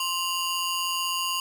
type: ring-modulated tone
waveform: sawtooth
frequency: 1926 Hz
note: B6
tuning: 44 cents flat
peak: -19 dBFS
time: 0-1.4 s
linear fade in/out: 2 ms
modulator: 875 Hz
effects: none